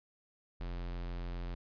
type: tone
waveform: square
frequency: 43.65 Hz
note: F1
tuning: in tune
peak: -38 dBFS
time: 0.6-1.55 s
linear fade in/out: 10 ms
effects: resampled to 11025 Hz